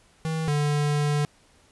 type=tone pair in turn; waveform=square; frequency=160 / 147.15 Hz; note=D#3 / D3; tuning=+49 / +4 cents; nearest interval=minor second; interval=145 cents; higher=first; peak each=-26 / -22 dBFS; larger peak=second; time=0.25-0.48 / 0.48-1.25 s; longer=second; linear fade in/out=0 ms; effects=pink hiss -59 dBFS RMS until 1.71 s + resampled to 24000 Hz